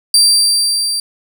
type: tone with level ramp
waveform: 30% pulse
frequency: 4699 Hz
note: D8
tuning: in tune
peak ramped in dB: -3 to -13 dBFS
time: 0.14-1 s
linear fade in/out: 2 ms
effects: none